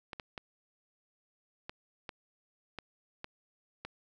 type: clicks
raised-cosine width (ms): 0.3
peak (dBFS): -24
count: 8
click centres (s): 0.132 / 0.198 / 0.378 / 1.695 / 2.092 / 2.787 / 3.244 / 3.85
effects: none